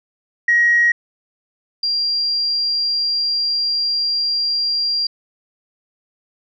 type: tone pair in turn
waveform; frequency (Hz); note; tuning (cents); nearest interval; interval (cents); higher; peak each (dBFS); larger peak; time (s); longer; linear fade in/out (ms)
sine; 1894 / 4763; A#6 / D8; +27 / +24; octave + major third; 1597; second; -10 / -16; first; 0.48-0.92 / 1.83-5.07; second; 5
effects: tanh soft clip ceiling -6 dBFS